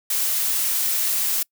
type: noise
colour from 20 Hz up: blue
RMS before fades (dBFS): -22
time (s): 0.1-1.43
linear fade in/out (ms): 5
effects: noise-tail reverb RT60 0.1 s tail -26 dB re dry